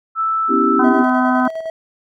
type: tone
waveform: sine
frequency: 1318.5 Hz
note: E6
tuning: in tune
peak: -15 dBFS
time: 0.15-0.85 s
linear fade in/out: 50 ms
type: chord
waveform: sine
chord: C# half-diminished seventh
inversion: third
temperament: equal with one note detuned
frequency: 246.9 / 277.2 / 326.2 / 392 Hz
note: B3 / C#4 / E4 / G4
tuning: 0 / 0 / -18 / 0 cents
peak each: -19 dBFS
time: 0.48-1.05 s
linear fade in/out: 50 ms
type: harmonic tone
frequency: 253.3 Hz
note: B3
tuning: 44 cents sharp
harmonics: 1 / 3 / 4 / 5 / 6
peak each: -15 / -20 / -21 / -22 / -23 dBFS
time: 0.79-1.48 s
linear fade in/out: 5 ms
type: tone with tremolo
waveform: triangle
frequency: 648 Hz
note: E5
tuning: 30 cents flat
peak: -19 dBFS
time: 0.84-1.7 s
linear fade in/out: 2 ms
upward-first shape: square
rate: 9.8 Hz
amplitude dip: 50%
effects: none